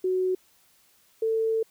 sine tone pair in turn, 370.7 / 446.3 Hz, F#4 / A4, +3 / +25 cents, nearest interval minor third, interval 322 cents, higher second, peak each -22 dBFS, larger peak neither, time 0.04-0.35 / 1.22-1.63 s, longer second, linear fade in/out 5 ms, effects white hiss -62 dBFS RMS until 1.7 s

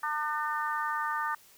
harmonic tone, 301.5 Hz, D4, 46 cents sharp, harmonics 3 / 4 / 5 / 6, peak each -34 / -32 / -37 / -37 dBFS, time 0.03-1.35 s, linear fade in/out 5 ms, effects white hiss -58 dBFS RMS until 1.57 s

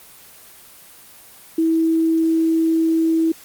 sine tone, 325 Hz, E4, 24 cents flat, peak -14 dBFS, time 1.58-3.32 s, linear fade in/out 5 ms, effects white hiss -44 dBFS RMS until 3.44 s + Opus 24 kbps

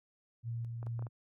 sine tone with tremolo, 116.54 Hz, A#2, in tune, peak -35 dBFS, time 0.43-1.09 s, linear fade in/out 50 ms, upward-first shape square, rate 2.3 Hz, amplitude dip 30%
clicks, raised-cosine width 1 ms, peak -35 dBFS, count 5, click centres 0.829 / 0.869 / 0.993 / 1.024 / 1.068 s
effects none

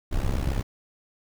brown noise with amplitude modulation, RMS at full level -22 dBFS, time 0.11-0.63 s, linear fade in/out 20 ms, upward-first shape sine, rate 66.6 Hz, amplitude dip 85%, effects none

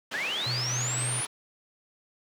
white band-pass noise, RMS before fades -37 dBFS, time 0.11-1.27 s, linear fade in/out 10 ms, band 190 to 3300 Hz, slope 12 dB/octave
sine linear sweep, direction up, 1598 to 9956 Hz, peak -29 dBFS, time 0.14-1.25 s, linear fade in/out 0 ms
sine tone with tremolo, 123.47 Hz, B2, in tune, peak -30 dBFS, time 0.46-1.21 s, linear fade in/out 10 ms, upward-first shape triangle, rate 3.8 Hz, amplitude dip 30%
effects none

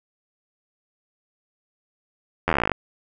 slowing click train, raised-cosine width 0.5 ms, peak -5 dBFS, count 16, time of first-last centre 2.48-2.717 s, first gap 11 ms, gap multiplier 1.05, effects none

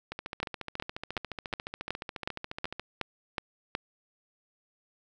two click trains, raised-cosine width 0.3 ms, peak -14 / -20 dBFS, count 10 / 39, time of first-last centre 0.43-3.751 / 0.12-2.796 s, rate 2.71 / 14.2 Hz, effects none

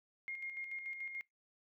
sine tone with tremolo, 2134 Hz, C7, 34 cents sharp, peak -39 dBFS, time 0.28-1.21 s, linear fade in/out 0 ms, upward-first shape square, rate 6.9 Hz, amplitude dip 45%, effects noise-tail reverb RT60 0.2 s tail -26 dB re dry

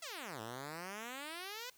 5% pulse exponential two-way sweep, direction down then up, 698.5 to 107 to 515 Hz, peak -32 dBFS, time 0.02-1.7 s, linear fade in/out 5 ms, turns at 0.41 s, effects white hiss -66 dBFS RMS until 1.77 s

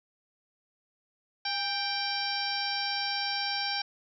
harmonic tone with a mistuned harmonic, 784 Hz, G5, in tune, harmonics 1 / 2 / 3 / 4 / 5 / 6 / 7, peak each -35 / -37 / -38 / -39 / -39 / -36 / -35 dBFS, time 1.45-3.82 s, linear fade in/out 5 ms, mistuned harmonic 1, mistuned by +53 cents, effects none

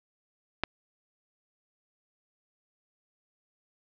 clicks, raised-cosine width 0.3 ms, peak -10 / -20 dBFS, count 2, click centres 0.636 / 0.639 s, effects low-pass 5000 Hz 12 dB/octave

